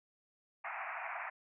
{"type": "band-pass noise", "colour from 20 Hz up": "pink", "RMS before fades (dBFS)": -42, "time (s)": [0.64, 1.3], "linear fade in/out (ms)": 10, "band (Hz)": [660, 2500], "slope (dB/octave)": 96, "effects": []}